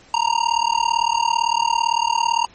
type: tone with amplitude modulation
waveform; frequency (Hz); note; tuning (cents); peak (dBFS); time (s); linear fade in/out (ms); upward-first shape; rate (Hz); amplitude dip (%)
square; 932.3; A#5; 0; -13; 0.14-2.45; 2; sine; 37.8; 100
effects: pink hiss -49 dBFS RMS until 2.54 s + MP3 32 kbps